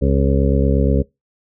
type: harmonic tone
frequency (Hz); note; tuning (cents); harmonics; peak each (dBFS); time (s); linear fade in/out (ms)
68.5; C#2; -20; 1 / 2 / 3 / 4 / 6 / 7 / 8; -16 / -19 / -21 / -22 / -24 / -24 / -25; 0.01-1.03; 20
effects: noise-tail reverb RT60 0.2 s tail -23 dB re dry